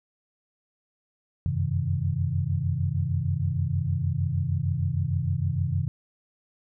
sine tone cluster, 88.8 / 95.3 / 130.9 / 157.6 Hz, F2 / G2 / C3 / D#3, +29 / -48 / +1 / +23 cents, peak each -30 / -28 / -28 / -30 dBFS, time 1.46-5.88 s, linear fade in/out 0 ms, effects none

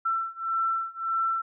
sine beating tone pair, 1340 / 1341.7 Hz, E6 / E6, +28 / +30 cents, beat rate 1.7 Hz, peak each -29 / -28 dBFS, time 0.05-1.42 s, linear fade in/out 10 ms, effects none

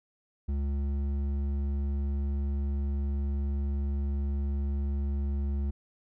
sine tone with hard clipping, 70.2 Hz, C#2, 22 cents sharp, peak -29 dBFS, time 0.48-5.71 s, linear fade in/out 10 ms, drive 8 dB, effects none

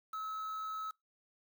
triangle tone with quantisation, 1292 Hz, E6, 35 cents flat, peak -36 dBFS, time 0.13-0.91 s, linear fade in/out 5 ms, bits 9, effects noise-tail reverb RT60 0.2 s tail -24 dB re dry

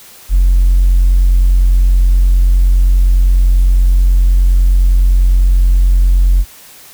sine tone with hard clipping, 44.86 Hz, F1, 47 cents sharp, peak -6 dBFS, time 0.29-6.45 s, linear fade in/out 50 ms, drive 1 dB, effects white hiss -38 dBFS RMS until 6.93 s

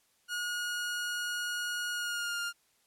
sawtooth tone with pitch glide, 1442 to 1407.4 Hz, F#6 to F6, -45 to +13 cents, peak -29 dBFS, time 0.28-2.53 s, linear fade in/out 50 ms, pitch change -42 cents, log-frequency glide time 1.93-2.41 s, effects white hiss -70 dBFS RMS until 2.86 s + low-pass 12000 Hz 12 dB/octave

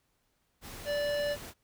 pink noise, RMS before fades -45 dBFS, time 0.61-1.54 s, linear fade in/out 50 ms
harmonic tone, 583 Hz, D5, 13 cents flat, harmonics 1 / 3 / 5 / 7 / 9, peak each -29 / -39 / -43 / -46 / -48 dBFS, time 0.85-1.37 s, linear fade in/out 50 ms
effects pink hiss -75 dBFS RMS until 1.63 s

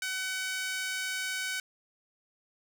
5% pulse tone with high-pass filter, 754 Hz, F#5, 32 cents sharp, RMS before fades -34 dBFS, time 0.02-1.6 s, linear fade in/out 2 ms, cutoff 1700 Hz, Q 5.5, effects none

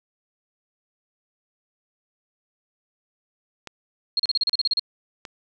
clicks, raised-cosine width 0.2 ms, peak -18 dBFS, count 4, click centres 3.673 / 4.257 / 4.495 / 5.252 s
sine tone bursts, 4261 Hz, C8, 31 cents sharp, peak -18 dBFS, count 11, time 4.17-4.795 s, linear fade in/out 2 ms, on 25 ms, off 35 ms
effects none

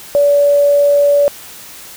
sine tone, 574 Hz, D5, 40 cents flat, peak -7 dBFS, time 0.15-1.28 s, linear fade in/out 0 ms, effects white hiss -34 dBFS RMS until 1.96 s

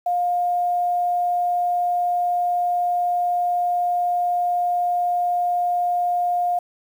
sine tone with quantisation, 708 Hz, F5, 23 cents sharp, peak -18 dBFS, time 0.06-6.59 s, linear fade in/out 5 ms, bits 8, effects none

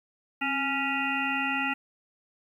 harmonic tone with a mistuned harmonic, 277.2 Hz, C#4, in tune, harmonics 1 / 3 / 5 / 7 / 9 / 10, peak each -33 / -33 / -33 / -33 / -33 / -33 dBFS, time 0.41-1.74 s, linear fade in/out 10 ms, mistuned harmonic 1, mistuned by -60 cents, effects 10-bit

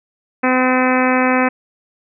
harmonic tone, 255.5 Hz, C4, 41 cents flat, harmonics 1 / 2 / 3 / 4 / 5 / 6 / 7 / 8 / 9 / 10, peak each -16 / -19 / -21 / -22 / -23 / -24 / -24 / -25 / -26 / -26 dBFS, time 0.43-1.49 s, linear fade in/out 10 ms, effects none

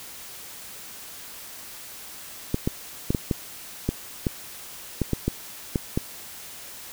clicks, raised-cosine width 3 ms, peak -9 dBFS, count 12, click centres 2.544 / 2.675 / 3.105 / 3.148 / 3.312 / 3.89 / 4.268 / 5.017 / 5.133 / 5.28 / 5.758 / 5.975 s, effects white hiss -41 dBFS RMS until 6.92 s

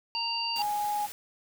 harmonic tone, 929 Hz, A#5, 6 cents flat, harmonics 1 / 3 / 5, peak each -34 / -34 / -31 dBFS, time 0.15-0.62 s, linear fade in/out 0 ms
white noise, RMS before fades -42 dBFS, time 0.56-1.12 s, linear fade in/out 0 ms
sine tone, 830.6 Hz, G#5, in tune, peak -27 dBFS, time 0.58-1.07 s, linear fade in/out 20 ms
effects none

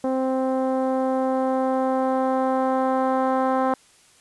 10% pulse tone with low-pass filter sweep, 261.6 Hz, C4, in tune, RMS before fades -22 dBFS, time 0.04-3.74 s, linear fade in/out 2 ms, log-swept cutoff 540 to 980 Hz, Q 1.1, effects white hiss -55 dBFS RMS until 4.2 s + resampled to 24000 Hz

